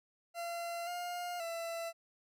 40% pulse tone with pitch steps, 684 / 707 / 669 Hz, F5 / F5 / E5, -36 / +21 / +25 cents, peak -37 dBFS, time 0.34-1.93 s, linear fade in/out 50 ms, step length 530 ms, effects none

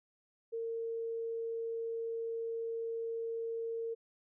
sine tone, 457.3 Hz, A#4, 33 cents flat, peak -35 dBFS, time 0.52-3.95 s, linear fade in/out 20 ms, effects none

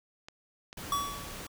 clicks, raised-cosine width 0.2 ms, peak -27 dBFS, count 2, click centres 0.285 / 0.729 s
pink noise, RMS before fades -42 dBFS, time 0.77-1.47 s, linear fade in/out 5 ms
square tone with exponential decay, 1136 Hz, C#6, 42 cents sharp, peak -26 dBFS, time 0.92-1.48 s, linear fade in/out 2 ms, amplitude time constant 120 ms
effects none

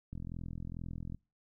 click train, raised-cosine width 5 ms, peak -30 dBFS, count 44, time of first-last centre 0.13-1.147 s, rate 42.3 Hz, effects noise-tail reverb RT60 0.3 s tail -26 dB re dry

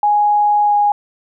sine tone with pitch glide, 830.6 to 824.4 Hz, G#5 to G#5, 0 to -13 cents, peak -10 dBFS, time 0.03-0.92 s, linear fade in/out 2 ms, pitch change -13 cents, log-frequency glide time 0.64-0.75 s, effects none

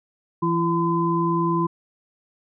sine tone cluster, 167.6 / 337.8 / 1018 Hz, E3 / E4 / C6, +29 / +42 / -48 cents, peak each -23 dBFS, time 0.42-1.67 s, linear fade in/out 10 ms, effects none

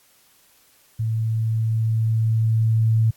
sine tone with level ramp, 111.8 Hz, A2, 28 cents sharp, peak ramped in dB -20 to -14 dBFS, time 0.99-3.11 s, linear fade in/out 10 ms, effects white hiss -57 dBFS RMS until 3.16 s + AAC 64 kbps

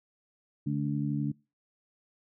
harmonic tone, 71.9 Hz, D2, 36 cents flat, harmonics 2 / 3 / 4, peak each -30 / -33 / -33 dBFS, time 0.66-1.32 s, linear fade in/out 10 ms, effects noise-tail reverb RT60 0.3 s tail -25 dB re dry

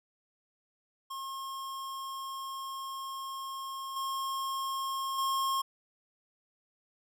square tone with level steps, 1076 Hz, C6, 48 cents sharp, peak -38 / -33 / -29 dBFS, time 1.1-5.62 s, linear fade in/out 10 ms, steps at 3.96 / 5.18 s, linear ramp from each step 5 ms, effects none

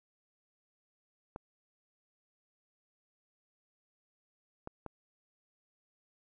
clicks, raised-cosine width 1 ms, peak -27 dBFS, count 3, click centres 1.361 / 4.674 / 4.863 s, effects none

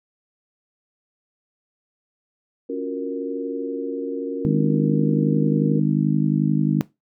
sine chord, Gb major seventh, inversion second, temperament equal, 277.2 / 349.2 / 370 / 466.2 Hz, Db4 / F4 / Gb4 / Bb4, 0 / 0 / 0 / 0 cents, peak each -28 / -33 / -33 / -27 dBFS, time 2.69-5.8 s, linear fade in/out 10 ms
harmonic tone, 51.3 Hz, G#1, 21 cents flat, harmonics 3 / 4 / 5 / 6, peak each -20 / -22 / -24 / -26 dBFS, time 4.45-6.81 s, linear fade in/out 0 ms
effects noise-tail reverb RT60 0.2 s tail -18 dB re dry

